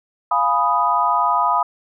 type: chord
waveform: sine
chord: F half-diminished seventh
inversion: none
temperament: equal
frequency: 698.5 / 830.6 / 987.8 / 1244.5 Hz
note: F5 / Ab5 / Cb6 / Eb6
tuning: 0 / 0 / 0 / 0 cents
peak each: -23 / -23 / -18 / -19 dBFS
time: 0.31-1.63 s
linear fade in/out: 5 ms
effects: none